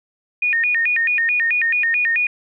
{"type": "tone with vibrato", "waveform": "sine", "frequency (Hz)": 2125, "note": "C7", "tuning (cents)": 26, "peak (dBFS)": -15, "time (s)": [0.42, 2.27], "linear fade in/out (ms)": 5, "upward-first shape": "square", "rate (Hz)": 4.6, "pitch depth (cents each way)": 250, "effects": []}